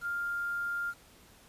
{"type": "tone with quantisation", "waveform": "sine", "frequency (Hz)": 1400, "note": "F6", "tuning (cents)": 4, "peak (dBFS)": -31, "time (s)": [0.01, 0.94], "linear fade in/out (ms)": 50, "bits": 9, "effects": ["pink hiss -58 dBFS RMS until 1.48 s", "resampled to 32000 Hz"]}